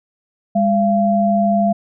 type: tone pair together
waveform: sine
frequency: 203.2 / 684 Hz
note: G#3 / F5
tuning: -38 / -36 cents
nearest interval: octave + major sixth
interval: 2102 cents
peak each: -15 dBFS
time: 0.55-1.73 s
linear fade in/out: 10 ms
effects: none